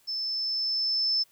sine tone with level ramp, 5270 Hz, E8, 1 cent flat, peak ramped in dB -29 to -22 dBFS, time 0.07-1.24 s, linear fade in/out 20 ms, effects white hiss -63 dBFS RMS until 1.31 s

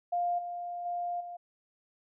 sine tone with level steps, 702 Hz, F5, 9 cents sharp, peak -27 / -35 / -31 / -39 dBFS, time 0.12-1.37 s, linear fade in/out 10 ms, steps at 0.38 / 0.85 / 1.2 s, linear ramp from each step 10 ms, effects none

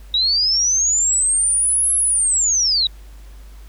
sine linear two-way sweep, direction up then down, 3776 to 11000 to 3776 Hz, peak -14 dBFS, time 0.14-2.87 s, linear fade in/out 2 ms, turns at 1.95 s, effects added 50 Hz sine -36 dBFS peak until 3.68 s + pink hiss -51 dBFS RMS until 3.68 s

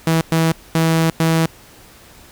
sawtooth tone bursts at uneven times, 162.8 Hz, E3, 21 cents flat, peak -9 dBFS, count 4, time 0.07-0.21 / 0.32-0.52 / 0.75-1.1 / 1.2-1.46 s, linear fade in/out 2 ms, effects pink hiss -44 dBFS RMS until 2.31 s

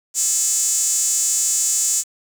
sawtooth tone with high-pass filter, 433.6 Hz, A4, 25 cents flat, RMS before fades -19 dBFS, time 0.14-2.04 s, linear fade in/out 50 ms, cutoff 7200 Hz, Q 6.9, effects 7-bit

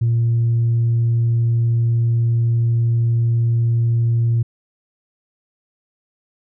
sine tone, 116.54 Hz, A#2, in tune, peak -12 dBFS, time 0.01-4.43 s, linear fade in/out 10 ms, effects tanh soft clip ceiling -11 dBFS

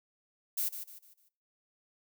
violet noise with echo, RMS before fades -32 dBFS, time 0.57-0.69 s, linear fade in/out 10 ms, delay 150 ms, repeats 4, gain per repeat -9 dB, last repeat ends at 1.29 s, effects noise-tail reverb RT60 0.4 s tail -20 dB re dry

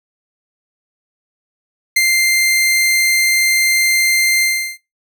sawtooth tone with ADSR envelope, 2093 Hz, C7, in tune, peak -5 dBFS, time 1.96-4.78 s, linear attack 8 ms, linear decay 25 ms, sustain -3 dB, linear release 360 ms, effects noise-tail reverb RT60 0.2 s tail -19 dB re dry

